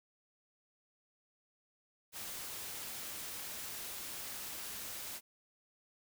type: noise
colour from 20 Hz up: white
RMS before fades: -44 dBFS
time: 2.12-5.21 s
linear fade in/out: 50 ms
effects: none